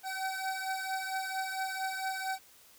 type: beating tone pair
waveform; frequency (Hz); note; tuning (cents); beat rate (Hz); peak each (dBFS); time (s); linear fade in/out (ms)
25% pulse; 762 / 766.4; G5 / G5; -49 / -39; 4.4; -32 / -34; 0.03-2.39; 50
effects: white hiss -59 dBFS RMS until 2.78 s